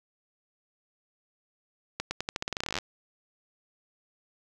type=accelerating click train; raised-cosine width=0.2 ms; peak=-13 dBFS; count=20; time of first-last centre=2-2.786 s; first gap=110 ms; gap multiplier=0.87; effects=9-bit